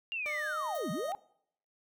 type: linear two-way sweep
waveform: sine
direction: down then up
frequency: 2825 to 145.3 to 844 Hz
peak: -33 dBFS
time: 0.12-1.15 s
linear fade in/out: 0 ms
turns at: 0.91 s
type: tone with pitch glide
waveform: 25% pulse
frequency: 600 to 621.2 Hz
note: D5 to D#5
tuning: +37 to -3 cents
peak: -35 dBFS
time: 0.26-1.12 s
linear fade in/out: 0 ms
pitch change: +60 cents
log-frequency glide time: 0.38-0.62 s
type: noise with exponential decay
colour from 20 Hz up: violet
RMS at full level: -43 dBFS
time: 0.75-0.87 s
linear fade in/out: 1 ms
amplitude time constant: 24 ms
effects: noise-tail reverb RT60 0.7 s tail -23 dB re dry